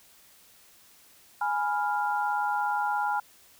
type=chord; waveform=sine; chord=F diminished; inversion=first; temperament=equal; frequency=830.6 / 987.8 / 1396.9 Hz; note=Ab5 / Cb6 / F6; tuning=0 / 0 / 0 cents; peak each=-27 / -32 / -31 dBFS; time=1.41-3.2 s; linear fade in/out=5 ms; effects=white hiss -57 dBFS RMS until 3.59 s